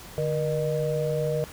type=tone cluster; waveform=sine; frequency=149.2 / 475.5 / 609 Hz; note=D3 / A#4 / D#5; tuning=+28 / +34 / -37 cents; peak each=-28 / -27 / -29 dBFS; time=0.18-1.44 s; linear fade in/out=0 ms; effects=pink hiss -44 dBFS RMS until 1.52 s